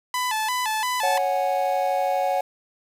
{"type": "tone with vibrato", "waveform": "sawtooth", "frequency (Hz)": 932.3, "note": "A#5", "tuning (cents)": 0, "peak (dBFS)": -19, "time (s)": [0.14, 1.18], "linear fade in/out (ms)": 2, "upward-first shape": "square", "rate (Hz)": 2.9, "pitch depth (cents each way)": 120}
{"type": "chord", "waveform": "triangle", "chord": "C# suspended fourth", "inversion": "none", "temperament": "just", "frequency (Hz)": [554.4, 739.2, 831.5], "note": ["C#5", "F#5", "G#5"], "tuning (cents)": [0, -2, 2], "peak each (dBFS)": [-23, -21, -26], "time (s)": [1.03, 2.41], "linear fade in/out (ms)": 5}
{"effects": ["resampled to 32000 Hz", "7-bit"]}